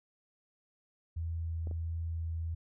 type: tone with vibrato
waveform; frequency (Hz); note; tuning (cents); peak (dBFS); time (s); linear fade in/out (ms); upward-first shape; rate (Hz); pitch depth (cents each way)
sine; 82.41; E2; 0; -33; 1.16-2.55; 10; triangle; 1.5; 10
type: clicks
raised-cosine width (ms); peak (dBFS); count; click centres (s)
2; -33; 2; 1.672 / 1.712
effects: none